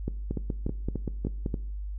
two click trains, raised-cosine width 3 ms, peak -17 / -17 dBFS, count 7 / 6, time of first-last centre 0.31-1.462 / 0.08-1.542 s, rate 5.21 / 3.42 Hz, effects noise-tail reverb RT60 0.6 s tail -19 dB re dry + added 50 Hz sine -32 dBFS peak until 1.98 s

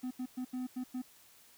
triangle tone bursts at uneven times, 253.2 Hz, B3, 43 cents sharp, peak -33 dBFS, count 6, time 0.03-0.11 / 0.19-0.26 / 0.37-0.45 / 0.53-0.67 / 0.76-0.84 / 0.94-1.02 s, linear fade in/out 10 ms, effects white hiss -61 dBFS RMS until 1.57 s

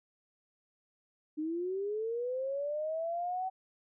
sine linear sweep, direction up, 300 to 761 Hz, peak -32 dBFS, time 1.37-3.5 s, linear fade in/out 20 ms, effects none

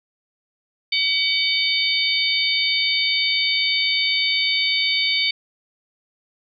harmonic tone with a mistuned harmonic, 758 Hz, F#5, 42 cents sharp, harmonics 3 / 4 / 5 / 6, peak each -22 / -25 / -23 / -23 dBFS, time 0.92-5.31 s, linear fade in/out 5 ms, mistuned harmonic 5, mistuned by -66 cents, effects none

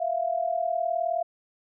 sine tone pair together, 662.6 / 702 Hz, E5 / F5, +9 / +9 cents, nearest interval minor second, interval 100 cents, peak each -27 dBFS, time 0-1.23 s, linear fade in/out 10 ms, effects none

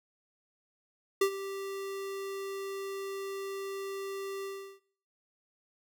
square tone with ADSR envelope, 391.6 Hz, G4, 2 cents flat, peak -22 dBFS, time 1.21-4.8 s, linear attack 6 ms, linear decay 79 ms, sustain -15 dB, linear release 360 ms, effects noise-tail reverb RT60 0.5 s tail -17 dB re dry

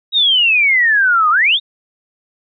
sine exponential two-way sweep, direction down then up, 3839 to 1198 to 3839 Hz, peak -9 dBFS, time 0.12-1.6 s, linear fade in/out 50 ms, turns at 1.3 s, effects none

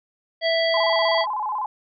harmonic tone, 659 Hz, E5, 1 cent flat, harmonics 1 / 3 / 5 / 7, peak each -20 / -25 / -27 / -28 dBFS, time 0.41-1.26 s, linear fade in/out 50 ms
sine tone with vibrato, 932.3 Hz, A#5, in tune, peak -23 dBFS, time 0.74-1.66 s, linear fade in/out 2 ms, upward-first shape square, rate 16 Hz, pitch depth 160 cents each way
effects none

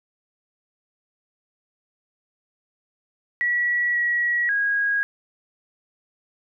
sine tone with pitch steps, 1934 / 1919 / 1643 Hz, B6 / A#6 / G#6, -37 / +50 / -19 cents, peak -19 dBFS, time 3.41-5.03 s, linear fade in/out 0 ms, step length 540 ms, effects none

